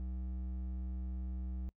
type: tone with hard clipping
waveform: triangle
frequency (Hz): 63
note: B1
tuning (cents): +35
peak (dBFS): -39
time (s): 0-1.69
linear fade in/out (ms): 0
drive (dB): 12
effects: noise-tail reverb RT60 0.1 s tail -25 dB re dry